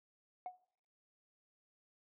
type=tone with exponential decay; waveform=sine; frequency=730 Hz; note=F#5; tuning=24 cents flat; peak=-35 dBFS; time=0.46-0.58 s; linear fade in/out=1 ms; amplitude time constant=24 ms; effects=noise-tail reverb RT60 0.7 s tail -23 dB re dry + tanh soft clip ceiling -37 dBFS